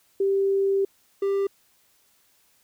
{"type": "tone pair in turn", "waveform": ["sine", "triangle"], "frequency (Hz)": [392, 395.2], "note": ["G4", "G4"], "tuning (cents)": [0, 14], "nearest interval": "unison", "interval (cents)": 14, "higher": "second", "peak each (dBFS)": -19, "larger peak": "neither", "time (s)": [[0.2, 0.85], [1.22, 1.47]], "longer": "first", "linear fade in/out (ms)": 5, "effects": ["white hiss -63 dBFS RMS until 2.63 s"]}